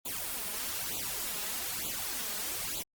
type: noise with flanger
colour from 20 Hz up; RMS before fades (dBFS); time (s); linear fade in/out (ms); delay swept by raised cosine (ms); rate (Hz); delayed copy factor
white; -36; 0.05-2.83; 10; 0.27 to 4.87; 1.1; +0.95
effects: Opus 24 kbps

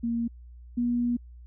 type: tone pair in turn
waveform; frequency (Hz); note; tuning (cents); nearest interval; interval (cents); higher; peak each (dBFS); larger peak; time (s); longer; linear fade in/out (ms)
sine; 233.1 / 240.8; A#3 / B3; 0 / -44; minor second; 56; second; -25 / -23; second; 0.03-0.28 / 0.77-1.17; second; 10
effects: added 60 Hz sine -44 dBFS peak until 1.46 s

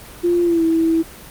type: tone with pitch glide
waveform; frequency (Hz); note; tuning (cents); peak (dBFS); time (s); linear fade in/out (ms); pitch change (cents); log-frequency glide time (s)
sine; 348.2 to 326.8; F4 to E4; -5 to -15; -13; 0.23-1.03; 20; -110; 0.43-0.63
effects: pink hiss -38 dBFS RMS until 1.3 s + Opus 32 kbps

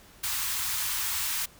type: band-stop noise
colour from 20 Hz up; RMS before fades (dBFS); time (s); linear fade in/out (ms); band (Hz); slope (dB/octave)
white; -30; 0.23-1.46; 10; 110 to 880; 48
effects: pink hiss -54 dBFS RMS until 1.59 s

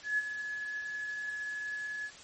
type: tone with ADSR envelope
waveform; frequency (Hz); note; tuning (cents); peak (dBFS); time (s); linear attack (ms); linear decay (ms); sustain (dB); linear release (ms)
sine; 1700; G#6; +40; -25; 0.03-2.11; 150; 30; -10; 56
effects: white hiss -51 dBFS RMS until 2.23 s + MP3 32 kbps

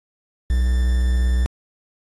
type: tone with quantisation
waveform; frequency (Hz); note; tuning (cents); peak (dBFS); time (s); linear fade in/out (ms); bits
triangle; 61.74; B1; 0; -13; 0.5-1.46; 0; 6
effects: AAC 32 kbps

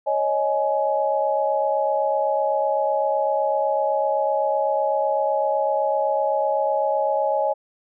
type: chord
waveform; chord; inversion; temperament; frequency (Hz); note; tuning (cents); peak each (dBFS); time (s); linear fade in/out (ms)
sine; C# suspended second; none; equal with one note detuned; 554.4 / 622.3 / 840.3; C#5 / D#5 / G#5; 0 / 0 / +20; -23; 0.06-7.54; 20
effects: none

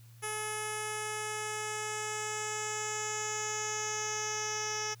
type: tone with low-pass filter sweep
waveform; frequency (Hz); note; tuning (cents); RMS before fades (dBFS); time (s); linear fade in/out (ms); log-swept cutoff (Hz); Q
10% pulse; 427.4; G#4; +50; -36; 0.22-4.95; 20; 10000 to 5800; 5.8
effects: added 116 Hz sine -52 dBFS peak until 5 s + white hiss -64 dBFS RMS until 5 s

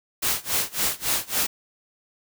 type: noise with tremolo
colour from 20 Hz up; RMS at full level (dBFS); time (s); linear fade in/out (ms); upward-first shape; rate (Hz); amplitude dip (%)
white; -22; 0.22-1.47; 10; sine; 3.6; 95
effects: none

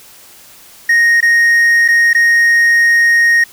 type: tone with dropouts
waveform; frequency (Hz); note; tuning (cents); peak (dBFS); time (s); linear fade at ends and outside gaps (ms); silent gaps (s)
triangle; 1864.7; A#6; 0; -5; 0.89-3.44; 5; 1.206-1.226 / 1.88-1.885 / 2.132-2.148
effects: white hiss -40 dBFS RMS until 3.52 s

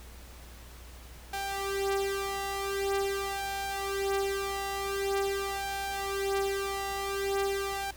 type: tone with flanger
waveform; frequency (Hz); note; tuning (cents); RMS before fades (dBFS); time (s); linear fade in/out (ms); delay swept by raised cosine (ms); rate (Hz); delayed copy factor
sawtooth; 393.8; G4; +8; -32; 1.33-7.91; 5; 1.2 to 3.6; 0.45; +0.8
effects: added 60 Hz sine -47 dBFS peak until 7.96 s + pink hiss -52 dBFS RMS until 7.96 s

